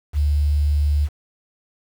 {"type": "tone with quantisation", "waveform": "sine", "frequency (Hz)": 73.42, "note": "D2", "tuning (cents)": 0, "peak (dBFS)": -15, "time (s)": [0.13, 1.09], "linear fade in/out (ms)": 50, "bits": 7, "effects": []}